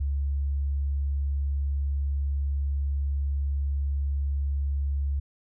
sine tone, 70 Hz, C#2, 18 cents sharp, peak -24 dBFS, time 0-5.2 s, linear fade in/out 10 ms, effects none

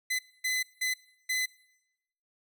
sawtooth tone bursts at uneven times, 2021 Hz, B6, 39 cents sharp, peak -24 dBFS, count 4, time 0.1-0.19 / 0.44-0.63 / 0.81-0.94 / 1.29-1.46 s, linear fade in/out 10 ms, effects noise-tail reverb RT60 0.9 s tail -22 dB re dry

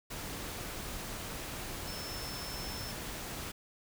sine tone in noise, 5300 Hz, E8, 9 cents sharp, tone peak -44 dBFS, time 1.87-2.92 s, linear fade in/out 10 ms, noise pink, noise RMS -41 dBFS, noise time 0.1-3.52 s, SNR -6 dB, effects none

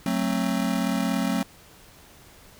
square chord, F# diminished, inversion none, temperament just, 185 / 222 / 266.4 Hz, F#3 / A3 / C4, 0 / +16 / +31 cents, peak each -28 dBFS, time 0.06-1.43 s, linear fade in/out 2 ms, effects pink hiss -51 dBFS RMS until 2.59 s

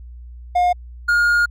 triangle tone pair in turn, 714 / 1423.9 Hz, F5 / F6, +38 / +33 cents, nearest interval octave, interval 1195 cents, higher second, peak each -11 dBFS, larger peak neither, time 0.55-0.73 / 1.08-1.46 s, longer second, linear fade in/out 10 ms, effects added 60 Hz sine -34 dBFS peak until 1.5 s

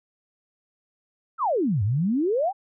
sine exponential two-way sweep, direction down then up, 1400 to 94.3 to 835 Hz, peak -20 dBFS, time 1.38-2.53 s, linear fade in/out 50 ms, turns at 1.83 s, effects none

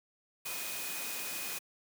sine tone in noise, 2489 Hz, D#7, in tune, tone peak -45 dBFS, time 0.45-1.59 s, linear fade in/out 10 ms, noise white, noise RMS -39 dBFS, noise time 0.45-1.59 s, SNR -9 dB, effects high-pass 150 Hz 12 dB/octave

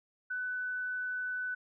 sine tone, 1498 Hz, F#6, 21 cents sharp, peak -33 dBFS, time 0.3-1.55 s, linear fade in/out 10 ms, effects none

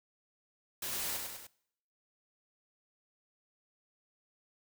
white noise with echo, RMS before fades -38 dBFS, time 0.82-1.17 s, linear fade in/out 5 ms, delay 100 ms, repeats 3, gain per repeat -4 dB, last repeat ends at 1.47 s, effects noise-tail reverb RT60 0.7 s tail -22 dB re dry

